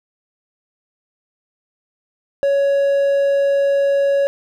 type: tone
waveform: triangle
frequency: 558 Hz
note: C#5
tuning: 11 cents sharp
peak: -11 dBFS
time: 2.43-4.27 s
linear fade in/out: 0 ms
effects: none